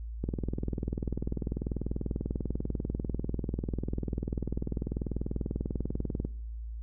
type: click train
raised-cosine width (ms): 3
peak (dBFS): -19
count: 123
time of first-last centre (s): 0.24-6.25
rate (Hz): 20.3
effects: noise-tail reverb RT60 0.6 s tail -22 dB re dry + added 56 Hz sine -36 dBFS peak until 6.82 s